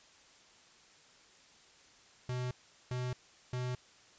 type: tone bursts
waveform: square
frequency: 125.4 Hz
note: B2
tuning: 27 cents sharp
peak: -35 dBFS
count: 3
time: 2.29-3.75 s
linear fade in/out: 2 ms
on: 220 ms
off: 400 ms
effects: white hiss -61 dBFS RMS until 4.18 s + resampled to 16000 Hz